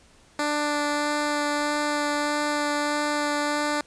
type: tone with vibrato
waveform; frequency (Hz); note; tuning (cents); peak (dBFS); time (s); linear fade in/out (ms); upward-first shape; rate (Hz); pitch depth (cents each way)
10% pulse; 294.6; D4; +6; -15; 0.39-3.81; 2; sine; 1.6; 9
effects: pink hiss -56 dBFS RMS until 3.86 s + resampled to 22050 Hz